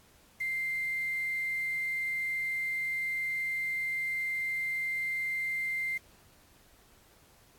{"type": "tone with quantisation", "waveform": "sine", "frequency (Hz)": 2093, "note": "C7", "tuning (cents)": 0, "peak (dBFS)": -30, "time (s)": [0.4, 5.98], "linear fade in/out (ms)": 10, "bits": 8, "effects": ["pink hiss -61 dBFS RMS until 7.58 s", "AAC 64 kbps"]}